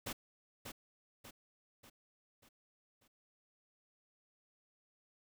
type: noise with echo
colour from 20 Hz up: pink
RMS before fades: -41 dBFS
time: 0.06-0.13 s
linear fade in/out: 10 ms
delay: 590 ms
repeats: 5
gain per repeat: -6 dB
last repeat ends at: 3.08 s
effects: none